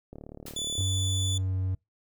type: click train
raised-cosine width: 2 ms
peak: -29 dBFS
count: 26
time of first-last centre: 0.13-0.808 s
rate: 36.9 Hz
type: noise with exponential decay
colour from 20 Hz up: white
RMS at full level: -39 dBFS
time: 0.46-0.7 s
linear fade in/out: 5 ms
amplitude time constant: 52 ms
type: tone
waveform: 25% pulse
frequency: 3474 Hz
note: A7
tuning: 23 cents flat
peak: -26 dBFS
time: 0.56-1.38 s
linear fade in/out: 5 ms
type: tone with pitch glide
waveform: triangle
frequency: 94.4 to 93.64 Hz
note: F#2 to F#2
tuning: +35 to +21 cents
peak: -24 dBFS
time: 0.78-1.75 s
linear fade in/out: 5 ms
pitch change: -14 cents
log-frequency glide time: 1.42-1.55 s
effects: noise-tail reverb RT60 0.2 s tail -26 dB re dry